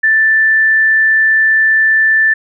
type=tone; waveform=sine; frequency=1765 Hz; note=A6; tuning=5 cents sharp; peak=-7 dBFS; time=0.03-2.34 s; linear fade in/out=10 ms; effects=none